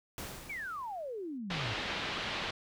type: noise with exponential decay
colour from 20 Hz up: pink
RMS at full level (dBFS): -40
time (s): 0.18-1.38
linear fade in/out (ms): 1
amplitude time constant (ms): 260
type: exponential sweep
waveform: sine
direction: down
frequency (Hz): 2384 to 101.1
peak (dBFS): -37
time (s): 0.49-1.74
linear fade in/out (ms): 10
type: low-pass noise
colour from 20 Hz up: white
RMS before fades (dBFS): -37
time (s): 1.5-2.51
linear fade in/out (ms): 5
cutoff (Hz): 3700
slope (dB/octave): 24
effects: none